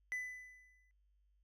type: tone with exponential decay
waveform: triangle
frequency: 2000 Hz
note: B6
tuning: 21 cents sharp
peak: -34 dBFS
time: 0.12-0.91 s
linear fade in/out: 0 ms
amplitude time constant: 170 ms
effects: added 50 Hz sine -70 dBFS peak until 1.43 s